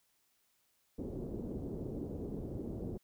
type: low-pass noise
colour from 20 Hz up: white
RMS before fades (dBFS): -41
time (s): 0.98-2.98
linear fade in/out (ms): 10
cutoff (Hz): 410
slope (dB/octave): 24
effects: white hiss -75 dBFS RMS until 3.03 s